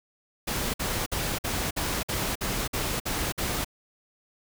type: noise bursts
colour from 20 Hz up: pink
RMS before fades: -29 dBFS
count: 10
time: 0.47-3.647 s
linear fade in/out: 10 ms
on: 270 ms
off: 53 ms
effects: none